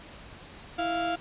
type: tone pair together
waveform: 35% pulse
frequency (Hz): 329.6 / 698.4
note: E4 / F5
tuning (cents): 0 / 0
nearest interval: octave + minor second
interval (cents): 1300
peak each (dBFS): -31 / -26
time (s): 0.78-1.16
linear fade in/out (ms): 10
effects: pink hiss -47 dBFS RMS until 1.2 s + resampled to 8000 Hz